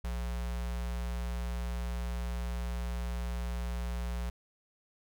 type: tone with notch filter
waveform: square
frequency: 60 Hz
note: B1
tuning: 49 cents flat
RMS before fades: -35 dBFS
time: 0.04-4.3 s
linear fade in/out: 5 ms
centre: 310 Hz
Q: 1.4
effects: none